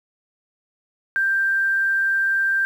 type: tone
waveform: sine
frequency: 1578 Hz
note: G6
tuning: 11 cents sharp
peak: -17 dBFS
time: 1.16-2.65 s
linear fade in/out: 0 ms
effects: 8-bit